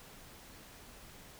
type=silence; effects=pink hiss -54 dBFS RMS until 1.39 s